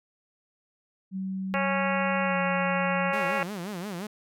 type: tone with pitch glide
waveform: sine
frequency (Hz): 190.3 to 180.97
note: F#3 to F#3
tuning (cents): +49 to -38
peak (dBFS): -29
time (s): 1.11-3.14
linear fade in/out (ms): 50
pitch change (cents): -87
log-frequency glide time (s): 2.24-2.37
type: harmonic tone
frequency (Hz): 275.9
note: C#4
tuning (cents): -8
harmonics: 2 / 3 / 4 / 5 / 6 / 7 / 8 / 9 / 10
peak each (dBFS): -30 / -32 / -33 / -34 / -35 / -35 / -36 / -37 / -37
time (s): 1.54-3.43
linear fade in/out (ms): 0
type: tone with vibrato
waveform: sawtooth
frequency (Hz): 190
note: F#3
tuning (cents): +46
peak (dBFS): -29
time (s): 3.13-4.07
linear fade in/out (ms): 5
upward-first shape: sine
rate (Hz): 5.7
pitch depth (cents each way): 200
effects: none